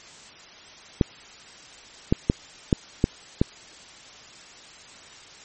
clicks, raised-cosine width 3 ms, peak -4 dBFS, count 6, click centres 1.012 / 2.125 / 2.299 / 2.728 / 3.041 / 3.415 s, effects white hiss -46 dBFS RMS until 5.44 s + MP3 32 kbps

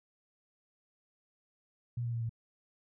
sine tone with pitch steps, 120 / 118.14 / 116.31 / 114.51 Hz, B2 / A#2 / A#2 / A#2, -49 / +24 / -3 / -30 cents, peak -32 dBFS, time 1.97-2.294 s, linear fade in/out 5 ms, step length 81 ms, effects none

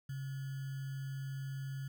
sine tone with sample-and-hold, 135.7 Hz, C#3, 36 cents flat, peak -38 dBFS, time 0.09-1.88 s, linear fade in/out 5 ms, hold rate 1575 Hz, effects none

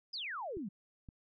sine exponential sweep, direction down, 5240 to 175.6 Hz, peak -38 dBFS, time 0.13-0.69 s, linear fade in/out 10 ms
clicks, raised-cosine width 5 ms, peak -37 dBFS, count 2, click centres 0.57 / 1.088 s
effects none

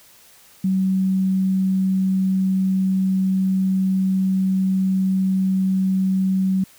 sine tone, 189.6 Hz, F#3, 43 cents sharp, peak -16 dBFS, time 0.64-6.64 s, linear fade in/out 5 ms, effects white hiss -50 dBFS RMS until 6.78 s

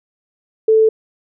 sine tone, 440 Hz, A4, in tune, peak -8 dBFS, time 0.68-0.89 s, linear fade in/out 5 ms, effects none

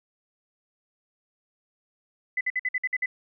sine tone bursts, 2010 Hz, B6, 30 cents sharp, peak -23 dBFS, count 8, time 2.37-3.06 s, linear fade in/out 5 ms, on 39 ms, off 54 ms, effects none

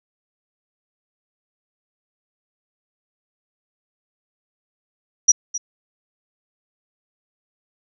sine tone with echo, 5810 Hz, F#8, 32 cents flat, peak -7 dBFS, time 5.28-5.32 s, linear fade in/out 10 ms, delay 260 ms, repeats 1, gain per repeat -15 dB, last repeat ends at 5.58 s, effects none

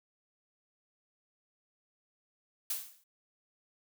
blue noise with exponential decay, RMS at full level -31 dBFS, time 2.7-3.04 s, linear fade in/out 5 ms, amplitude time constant 72 ms, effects none

